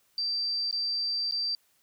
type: tone with dropouts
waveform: sine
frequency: 4684 Hz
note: D8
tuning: 5 cents flat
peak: -27 dBFS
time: 0.18-1.55 s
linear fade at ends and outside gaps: 1 ms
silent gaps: 0.711-0.727 / 1.311-1.322 s
effects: white hiss -68 dBFS RMS until 1.82 s

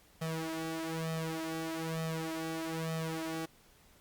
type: tone with flanger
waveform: sawtooth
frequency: 161.8 Hz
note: E3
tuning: 32 cents flat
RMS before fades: -37 dBFS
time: 0.21-3.46 s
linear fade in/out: 10 ms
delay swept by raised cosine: 1.6 to 3.6 ms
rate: 1.1 Hz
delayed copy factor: +0.95
effects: pink hiss -63 dBFS RMS until 4 s + Opus 48 kbps

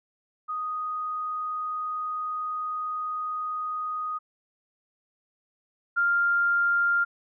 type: tone pair in turn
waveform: sine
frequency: 1244.5 / 1396.9 Hz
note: D#6 / F6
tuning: 0 / 0 cents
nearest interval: major second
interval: 200 cents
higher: second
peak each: -28 / -20 dBFS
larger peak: second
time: 0.48-4.19 / 5.96-7.05 s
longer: first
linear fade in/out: 20 ms
effects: none

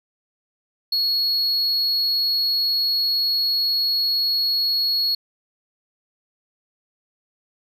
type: tone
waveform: triangle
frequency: 4337 Hz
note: C#8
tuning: 39 cents flat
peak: -17 dBFS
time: 0.92-5.15 s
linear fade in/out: 5 ms
effects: none

